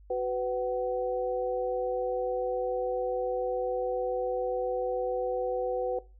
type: tone cluster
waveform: sine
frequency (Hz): 372 / 499.1 / 755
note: F#4 / B4 / F#5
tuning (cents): +9 / +18 / +35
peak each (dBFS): -35 / -28 / -36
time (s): 0.1-5.99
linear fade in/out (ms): 5
effects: noise-tail reverb RT60 0.3 s tail -19 dB re dry + added 50 Hz sine -51 dBFS peak until 6.19 s